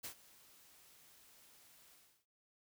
white noise with ADSR envelope, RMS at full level -44 dBFS, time 0.03-2.26 s, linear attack 18 ms, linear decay 91 ms, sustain -20 dB, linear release 340 ms, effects none

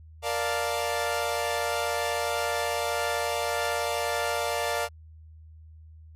sawtooth chord, Bb major seventh, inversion none, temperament equal, 466.2 / 587.3 / 698.5 / 880 Hz, Bb4 / D5 / F5 / A5, 0 / 0 / 0 / 0 cents, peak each -29 / -27 / -27 / -31 dBFS, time 0.22-4.89 s, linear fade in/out 50 ms, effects added 79 Hz sine -46 dBFS peak until 6.15 s + resampled to 32000 Hz

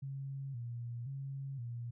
sine tone with vibrato, 127.5 Hz, C3, 44 cents flat, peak -39 dBFS, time 0.02-1.91 s, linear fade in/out 10 ms, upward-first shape square, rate 0.96 Hz, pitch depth 120 cents each way, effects none

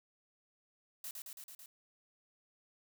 blue noise with echo, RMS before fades -44 dBFS, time 1.04-1.11 s, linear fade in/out 2 ms, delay 110 ms, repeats 5, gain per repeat -2 dB, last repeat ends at 1.66 s, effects none

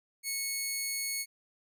10% pulse tone, 2200 Hz, C#7, 14 cents flat, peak -23 dBFS, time 0.23-1.26 s, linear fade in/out 50 ms, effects none

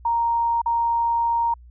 sine tone with dropouts, 932.3 Hz, A#5, in tune, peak -18 dBFS, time 0.05-1.54 s, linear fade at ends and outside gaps 5 ms, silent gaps 0.617-0.659 s, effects added 60 Hz sine -43 dBFS peak until 1.7 s

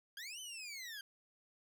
20% pulse linear two-way sweep, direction up then down, 1568 to 3078 to 1568 Hz, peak -40 dBFS, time 0.17-1.01 s, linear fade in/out 2 ms, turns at 0.4 s, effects none

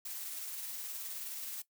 blue noise with tremolo, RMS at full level -41 dBFS, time 0.05-1.62 s, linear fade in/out 5 ms, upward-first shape sine, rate 19 Hz, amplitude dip 25%, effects noise-tail reverb RT60 0.1 s tail -17 dB re dry

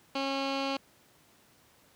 15% pulse tone with low-pass filter, 272.8 Hz, C#4, 28 cents flat, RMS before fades -32 dBFS, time 0.15-0.77 s, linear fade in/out 5 ms, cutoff 3900 Hz, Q 2.7, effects pink hiss -62 dBFS RMS until 1.95 s + high-pass 100 Hz 12 dB/octave

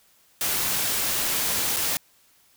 white noise with dropouts, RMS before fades -25 dBFS, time 0.41-1.97 s, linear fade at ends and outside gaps 1 ms, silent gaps 1.763-1.767 s, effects white hiss -60 dBFS RMS until 2.56 s

